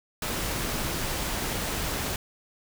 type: noise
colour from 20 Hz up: pink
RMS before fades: -30 dBFS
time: 0.22-2.16 s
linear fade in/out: 2 ms
effects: none